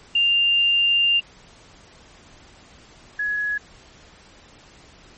sine tone pair in turn, 2794 / 1681.2 Hz, F7 / G#6, 0 / +21 cents, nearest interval major sixth, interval 879 cents, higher first, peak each -15 / -21 dBFS, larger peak first, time 0.15-1.2 / 3.19-3.58 s, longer first, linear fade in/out 5 ms, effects pink hiss -49 dBFS RMS until 5.17 s + MP3 32 kbps

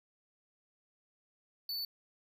square tone, 4487 Hz, C#8, 20 cents sharp, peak -36 dBFS, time 1.69-1.85 s, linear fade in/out 2 ms, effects none

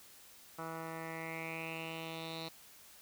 10% pulse tone with low-pass filter sweep, 162.8 Hz, E3, 21 cents flat, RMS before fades -43 dBFS, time 0.58-2.49 s, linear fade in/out 10 ms, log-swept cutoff 1400 to 4100 Hz, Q 5.9, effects white hiss -58 dBFS RMS until 3.01 s

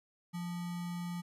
sine tone with sample-and-hold, 174.61 Hz, F3, in tune, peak -36 dBFS, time 0.33-1.22 s, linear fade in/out 20 ms, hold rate 1050 Hz, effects resampled to 32000 Hz

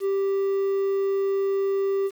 triangle tone with quantisation, 392 Hz, G4, in tune, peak -19 dBFS, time 0-2.11 s, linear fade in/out 50 ms, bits 8, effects none

